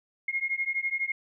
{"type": "beating tone pair", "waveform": "sine", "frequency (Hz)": [2142, 2154], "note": ["C7", "C7"], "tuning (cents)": [40, 50], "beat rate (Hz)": 12, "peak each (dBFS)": -30, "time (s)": [0.28, 1.12], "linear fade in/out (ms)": 5, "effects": []}